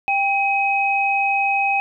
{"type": "tone pair together", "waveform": "sine", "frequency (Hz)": [792.2, 2532], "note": ["G5", "D#7"], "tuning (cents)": [18, 30], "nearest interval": "octave + minor sixth", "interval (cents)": 2012, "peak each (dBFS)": -19, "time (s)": [0.08, 1.8], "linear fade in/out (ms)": 0, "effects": []}